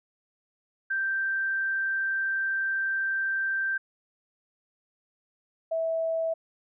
sine tone pair in turn, 1568 / 652.8 Hz, G6 / E5, 0 / -17 cents, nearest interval octave + minor third, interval 1517 cents, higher first, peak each -25 dBFS, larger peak neither, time 0.9-3.78 / 5.71-6.34 s, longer first, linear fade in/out 10 ms, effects none

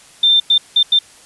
sine tone bursts at uneven times, 3583 Hz, A7, 31 cents sharp, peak -8 dBFS, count 4, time 0.23-0.4 / 0.5-0.58 / 0.76-0.83 / 0.92-0.99 s, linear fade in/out 5 ms, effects white hiss -44 dBFS RMS until 1.25 s + resampled to 24000 Hz

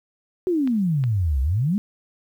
sine exponential two-way sweep, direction down then up, 378.6 to 62.8 to 219.4 Hz, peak -18 dBFS, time 0.47-1.78 s, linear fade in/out 0 ms, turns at 1.41 s
clicks, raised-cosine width 0.3 ms, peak -22 dBFS, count 2, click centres 0.675 / 1.039 s
effects 9-bit

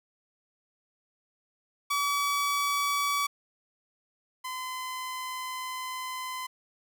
sawtooth tone pair in turn, 1142 / 1023.3 Hz, D6 / C6, -49 / -39 cents, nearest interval major second, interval 190 cents, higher first, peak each -22 / -30 dBFS, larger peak first, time 1.9-3.27 / 4.44-6.47 s, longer second, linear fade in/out 10 ms, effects none

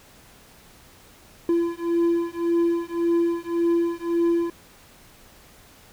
triangle beating tone pair, 338.6 / 340.4 Hz, E4 / F4, +46 / -44 cents, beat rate 1.8 Hz, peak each -21 dBFS, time 1.49-4.5 s, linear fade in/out 2 ms, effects pink hiss -51 dBFS RMS until 5.92 s

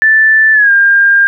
sine tone with pitch glide, 1760 to 1604.6 Hz, A6 to G6, 0 to +40 cents, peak -4 dBFS, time 0.02-1.27 s, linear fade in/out 0 ms, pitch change -160 cents, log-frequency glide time 0.53-0.71 s, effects none

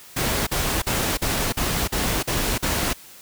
pink noise bursts, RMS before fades -23 dBFS, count 8, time 0.16-2.934 s, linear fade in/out 10 ms, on 310 ms, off 42 ms, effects white hiss -45 dBFS RMS until 3.21 s

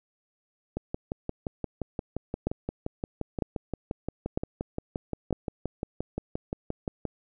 two click trains, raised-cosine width 2 ms, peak -17 / -13 dBFS, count 37 / 4, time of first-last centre 0.77-7.053 / 2.47-5.327 s, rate 5.73 / 1.05 Hz, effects none

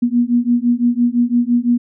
sine beating tone pair, 237.7 / 243.6 Hz, A#3 / B3, +34 / -24 cents, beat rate 5.9 Hz, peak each -15 dBFS, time 0.02-1.78 s, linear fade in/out 10 ms, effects none

